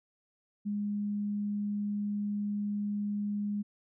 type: tone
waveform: sine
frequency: 205.8 Hz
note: G#3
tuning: 16 cents flat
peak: -30 dBFS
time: 0.65-3.63 s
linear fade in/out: 20 ms
effects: none